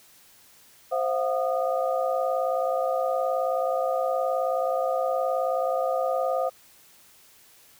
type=tone cluster; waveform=sine; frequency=524 / 670 / 729 / 1227 Hz; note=C5 / E5 / F#5 / D#6; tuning=+2 / +28 / -26 / -25 cents; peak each=-26 / -28 / -29 / -33 dBFS; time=0.91-6.5 s; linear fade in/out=20 ms; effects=white hiss -55 dBFS RMS until 7.79 s